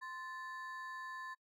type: ring-modulated tone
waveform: triangle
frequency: 1396.9 Hz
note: F6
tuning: in tune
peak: -39 dBFS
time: 0.01-1.35 s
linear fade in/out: 20 ms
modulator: 356 Hz
effects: noise-tail reverb RT60 0.1 s tail -22 dB re dry